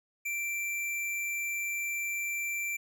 square tone, 2349 Hz, D7, in tune, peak -32 dBFS, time 0.25-2.77 s, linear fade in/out 10 ms, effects none

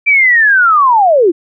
sine linear sweep, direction down, 2361 to 311.1 Hz, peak -5 dBFS, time 0.06-1.32 s, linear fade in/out 20 ms, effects none

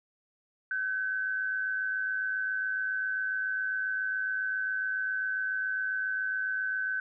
sine tone pair together, 1526.7 / 1634 Hz, G6 / G#6, -46 / -29 cents, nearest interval minor second, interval 117 cents, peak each -29 / -38 dBFS, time 0.71-7 s, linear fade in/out 2 ms, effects none

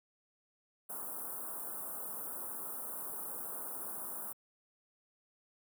white band-stop noise, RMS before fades -42 dBFS, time 0.89-4.33 s, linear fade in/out 10 ms, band 1400 to 9100 Hz, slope 48 dB/octave, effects high-pass 200 Hz 12 dB/octave

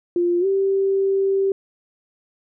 sine tone with pitch glide, 349.2 to 389.7 Hz, F4 to G4, 0 to -10 cents, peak -16 dBFS, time 0.16-1.52 s, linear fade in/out 2 ms, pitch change +190 cents, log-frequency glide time 0.4-0.46 s, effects none

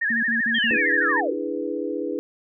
sine tone with vibrato, 1750 Hz, A6, 10 cents flat, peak -20 dBFS, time 0.01-1.21 s, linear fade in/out 10 ms, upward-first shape sine, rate 13 Hz, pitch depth 110 cents each way
sine tone bursts, 229.7 Hz, A#3, 25 cents flat, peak -26 dBFS, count 4, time 0.1-0.767 s, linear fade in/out 5 ms, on 130 ms, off 49 ms
sine linear sweep, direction down, 3291 to 321.8 Hz, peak -23 dBFS, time 0.54-1.34 s, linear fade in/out 10 ms
sine chord, E dominant seventh, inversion third, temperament equal, 293.7 / 329.6 / 415.3 / 493.9 Hz, D4 / E4 / G#4 / B4, 0 / 0 / 0 / 0 cents, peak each -30 dBFS, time 0.71-2.19 s, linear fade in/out 0 ms
effects none

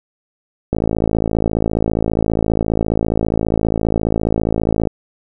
click train, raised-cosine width 2 ms, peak -3 dBFS, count 228, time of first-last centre 0.73-4.872 s, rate 54.8 Hz, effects none

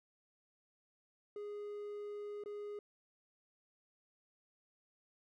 triangle tone with dropouts, 413.5 Hz, G#4, 8 cents flat, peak -40 dBFS, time 1.36-2.79 s, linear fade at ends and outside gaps 2 ms, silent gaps 2.438-2.459 s, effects none

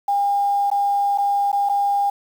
sine tone with dropouts, 806 Hz, G5, 48 cents sharp, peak -16 dBFS, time 0.08-2.1 s, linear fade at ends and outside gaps 5 ms, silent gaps 0.702-0.714 / 1.177-1.183 / 1.518-1.528 / 1.69-1.695 s, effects 7-bit

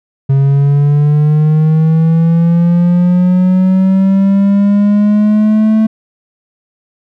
triangle linear sweep, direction up, 135.8 to 220 Hz, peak -4 dBFS, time 0.29-5.87 s, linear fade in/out 10 ms, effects none

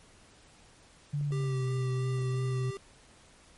sine tone with pitch glide, 145.1 to 127.05 Hz, D3 to B2, -21 to +49 cents, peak -28 dBFS, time 1.13-2.71 s, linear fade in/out 10 ms, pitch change -230 cents, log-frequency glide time 1.27-1.67 s
clicks, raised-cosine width 2 ms, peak -38 dBFS, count 7, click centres 1.211 / 1.308 / 1.404 / 1.439 / 2.186 / 2.221 / 2.343 s
square tone with vibrato, 392 Hz, G4, in tune, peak -38 dBFS, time 1.32-2.77 s, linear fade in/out 0 ms, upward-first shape sine, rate 2.9 Hz, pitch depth 15 cents each way
effects pink hiss -58 dBFS RMS until 3.57 s + MP3 48 kbps

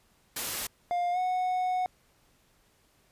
white noise, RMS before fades -33 dBFS, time 0.36-0.67 s, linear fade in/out 5 ms
triangle tone with pitch glide, 705 to 734.9 Hz, F5 to F#5, +16 to -12 cents, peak -24 dBFS, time 0.91-1.86 s, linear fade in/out 0 ms, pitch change +72 cents, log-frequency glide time 1.12-1.18 s
effects pink hiss -66 dBFS RMS until 3.11 s + resampled to 32000 Hz

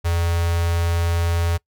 square tone with notch filter, 85 Hz, F2, 46 cents flat, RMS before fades -20 dBFS, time 0.04-1.58 s, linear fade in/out 20 ms, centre 240 Hz, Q 1.2, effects noise-tail reverb RT60 0.1 s tail -23 dB re dry

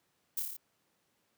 violet noise with echo, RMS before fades -33 dBFS, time 0.37-0.4 s, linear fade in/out 5 ms, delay 28 ms, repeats 6, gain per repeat -2 dB, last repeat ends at 0.568 s, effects pink hiss -75 dBFS RMS until 1.37 s + high-pass 150 Hz 12 dB/octave

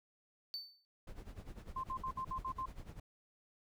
triangle tone with exponential decay, 4534 Hz, C#8, 38 cents sharp, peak -36 dBFS, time 0.54-0.85 s, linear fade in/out 0 ms, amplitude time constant 67 ms
brown noise with tremolo, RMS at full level -46 dBFS, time 1.07-3 s, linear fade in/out 5 ms, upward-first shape sine, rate 10 Hz, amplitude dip 80%
sine tone bursts, 1046.5 Hz, C6, in tune, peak -37 dBFS, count 7, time 1.76-2.658 s, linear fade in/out 5 ms, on 76 ms, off 61 ms
effects none

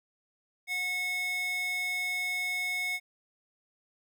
square tone with high-pass filter, 730 Hz, F#5, 24 cents flat, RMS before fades -32 dBFS, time 0.67-3 s, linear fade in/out 50 ms, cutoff 1900 Hz, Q 4.3, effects none

